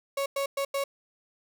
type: tone bursts at uneven times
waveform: 35% pulse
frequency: 554.4 Hz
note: C#5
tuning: in tune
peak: -25 dBFS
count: 4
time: 0.17-0.26 / 0.36-0.46 / 0.57-0.65 / 0.74-0.84 s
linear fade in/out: 5 ms
effects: none